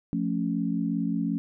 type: chord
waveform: sine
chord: F augmented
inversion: none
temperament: equal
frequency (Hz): 174.61 / 220 / 277.2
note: F3 / A3 / C#4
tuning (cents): 0 / 0 / 0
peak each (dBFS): -29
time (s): 0.13-1.38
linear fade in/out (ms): 0
effects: none